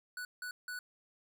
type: tone bursts at uneven times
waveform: square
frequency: 1480 Hz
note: F#6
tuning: in tune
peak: -40 dBFS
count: 3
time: 0.17-0.25 / 0.42-0.51 / 0.68-0.79 s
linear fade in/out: 2 ms
effects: none